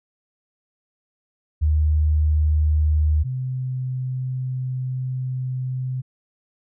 sine tone pair in turn, 76.5 / 128.66 Hz, D#2 / C3, -29 / -29 cents, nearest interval major sixth, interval 900 cents, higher second, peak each -15 / -23 dBFS, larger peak first, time 1.61-3.24 / 3.24-6.02 s, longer second, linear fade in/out 20 ms, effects none

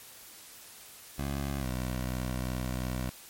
15% pulse tone with pitch glide, 69.4 to 62.91 Hz, C#2 to B1, +3 to +33 cents, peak -25 dBFS, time 1.18-3.1 s, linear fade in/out 10 ms, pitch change -170 cents, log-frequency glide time 1.59-1.66 s, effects white hiss -50 dBFS RMS until 3.29 s + MP3 64 kbps

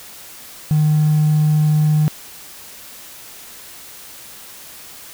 triangle tone with hard clipping, 152.4 Hz, D#3, 36 cents flat, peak -12 dBFS, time 0.71-2.08 s, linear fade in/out 0 ms, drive 4 dB, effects white hiss -38 dBFS RMS until 5.13 s

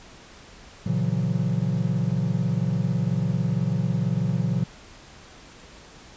triangle chord, F# dominant seventh, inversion first, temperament equal with one note detuned, 116.54 / 138.59 / 164.81 / 182.87 Hz, A#2 / C#3 / E3 / F#3, 0 / 0 / 0 / -20 cents, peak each -25 dBFS, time 0.86-4.64 s, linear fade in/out 5 ms, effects pink hiss -47 dBFS RMS until 6.16 s + resampled to 16000 Hz

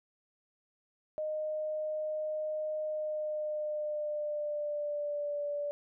sine tone with pitch glide, 616 to 581.4 Hz, D#5 to D5, -17 to -18 cents, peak -32 dBFS, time 1.18-5.71 s, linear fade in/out 0 ms, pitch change -101 cents, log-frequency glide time 2.83-5.45 s, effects none

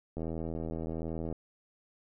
click train, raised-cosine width 2 ms, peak -24 dBFS, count 95, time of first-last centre 0.17-1.326 s, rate 81.3 Hz, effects none

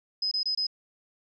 sine tone bursts, 5050 Hz, D#8, 25 cents sharp, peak -25 dBFS, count 4, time 0.22-0.668 s, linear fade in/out 5 ms, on 94 ms, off 24 ms, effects none

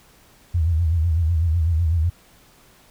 sine tone with vibrato, 82.41 Hz, E2, in tune, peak -16 dBFS, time 0.54-2.1 s, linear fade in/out 10 ms, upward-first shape sine, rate 8 Hz, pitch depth 110 cents each way, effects pink hiss -53 dBFS RMS until 2.9 s

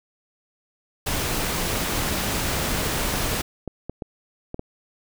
pink noise, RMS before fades -25 dBFS, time 1.06-3.42 s, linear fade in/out 10 ms
clicks, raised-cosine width 2 ms, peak -17 dBFS, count 10, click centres 3.016 / 3.051 / 3.085 / 3.139 / 3.33 / 3.677 / 3.896 / 4.022 / 4.544 / 4.594 s
effects none

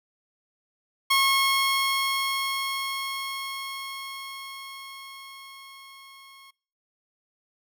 15% pulse tone with level ramp, 1087 Hz, C#6, 34 cents flat, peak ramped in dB -12 to -42 dBFS, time 1.1-6.51 s, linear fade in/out 10 ms, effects noise-tail reverb RT60 0.5 s tail -25 dB re dry

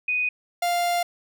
sine / 45% pulse tone pair in turn, 2489 / 698.5 Hz, D#7 / F5, 0 / 0 cents, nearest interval octave + minor seventh, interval 2200 cents, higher first, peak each -21 dBFS, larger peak neither, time 0.08-0.29 / 0.62-1.03 s, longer second, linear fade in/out 5 ms, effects none

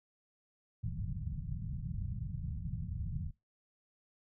white low-pass noise, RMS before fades -39 dBFS, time 0.83-3.31 s, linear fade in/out 10 ms, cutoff 170 Hz, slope 48 dB/octave, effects noise-tail reverb RT60 0.2 s tail -20 dB re dry

